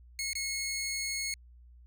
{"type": "tone with dropouts", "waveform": "15% pulse", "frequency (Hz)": 2176, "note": "C#7", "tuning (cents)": -33, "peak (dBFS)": -26, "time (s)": [0.19, 1.34], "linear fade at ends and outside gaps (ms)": 1, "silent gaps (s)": [0.332, 0.353], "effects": ["added 60 Hz sine -52 dBFS peak until 1.86 s"]}